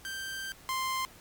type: tone pair in turn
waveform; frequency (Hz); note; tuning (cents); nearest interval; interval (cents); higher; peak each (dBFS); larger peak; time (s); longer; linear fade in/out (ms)
sawtooth; 1568 / 1046.5; G6 / C6; 0 / 0; perfect fifth; 700; first; -32 / -26; second; 0.05-0.52 / 0.69-1.05; first; 0
effects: pink hiss -54 dBFS RMS until 1.2 s + MP3 96 kbps